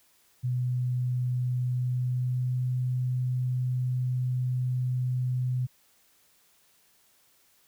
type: tone with pitch glide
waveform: sine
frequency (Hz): 124.9 to 126.28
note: B2 to B2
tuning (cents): +20 to +39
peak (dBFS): -25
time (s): 0.43-5.67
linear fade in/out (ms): 20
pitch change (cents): +19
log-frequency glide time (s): 1.73-2.7
effects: white hiss -64 dBFS RMS until 7.67 s